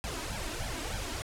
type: noise with flanger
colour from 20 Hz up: pink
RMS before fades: -36 dBFS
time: 0.04-1.22 s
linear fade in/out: 0 ms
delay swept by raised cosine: 1.2 to 3.2 ms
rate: 3.3 Hz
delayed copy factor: +0.95
effects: low-pass 10000 Hz 12 dB/octave